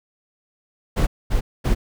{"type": "noise bursts", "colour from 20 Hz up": "brown", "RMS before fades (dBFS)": -18, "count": 3, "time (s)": [0.96, 1.75], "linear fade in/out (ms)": 20, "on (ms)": 110, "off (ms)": 230, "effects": []}